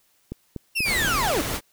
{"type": "click train", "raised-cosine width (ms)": 3, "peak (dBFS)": -18, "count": 4, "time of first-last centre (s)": [0.32, 1.048], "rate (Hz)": 4.12}
{"type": "linear sweep", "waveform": "35% pulse", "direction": "down", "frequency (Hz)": [2787, 220], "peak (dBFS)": -20, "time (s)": [0.75, 1.42], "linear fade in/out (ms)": 20}
{"type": "noise", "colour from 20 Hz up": "pink", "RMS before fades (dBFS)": -28, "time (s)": [0.84, 1.61], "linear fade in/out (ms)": 50}
{"effects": ["white hiss -64 dBFS RMS until 1.72 s"]}